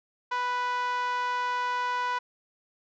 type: tone with band-pass filter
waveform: 5% pulse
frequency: 493.9 Hz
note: B4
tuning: in tune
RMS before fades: -29 dBFS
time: 0.31-2.19 s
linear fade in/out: 10 ms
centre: 1100 Hz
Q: 4.8
effects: resampled to 16000 Hz

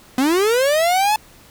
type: linear sweep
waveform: 45% pulse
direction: up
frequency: 246.9 to 873 Hz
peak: -14 dBFS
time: 0.18-1.16 s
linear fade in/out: 2 ms
effects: pink hiss -47 dBFS RMS until 1.5 s

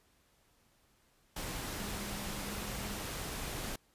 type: tone in noise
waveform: sine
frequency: 203.2 Hz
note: G#3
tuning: 38 cents flat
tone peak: -45 dBFS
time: 1.79-2.98 s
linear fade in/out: 5 ms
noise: pink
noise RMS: -40 dBFS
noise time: 1.36-3.76 s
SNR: -8 dB
effects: pink hiss -70 dBFS RMS until 3.94 s + resampled to 32000 Hz

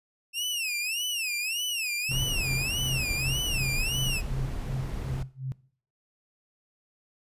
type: tone with vibrato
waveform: sawtooth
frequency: 2667 Hz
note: E7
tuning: 20 cents sharp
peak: -25 dBFS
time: 0.33-4.22 s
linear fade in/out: 50 ms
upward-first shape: sine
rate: 1.7 Hz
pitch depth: 200 cents each way
type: tone with tremolo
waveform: sine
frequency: 131.8 Hz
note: C3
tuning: 13 cents sharp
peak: -28 dBFS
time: 2.09-5.52 s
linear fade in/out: 0 ms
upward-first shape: sine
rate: 2.7 Hz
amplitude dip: 95%
type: noise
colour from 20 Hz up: brown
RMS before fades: -33 dBFS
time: 2.11-5.23 s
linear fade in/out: 5 ms
effects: noise-tail reverb RT60 0.5 s tail -20 dB re dry + resampled to 32000 Hz

